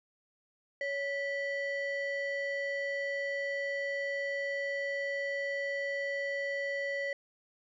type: ring-modulated tone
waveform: triangle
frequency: 1263 Hz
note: D#6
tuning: 26 cents sharp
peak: -27 dBFS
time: 0.81-7.13 s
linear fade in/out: 2 ms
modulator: 703 Hz
effects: resampled to 16000 Hz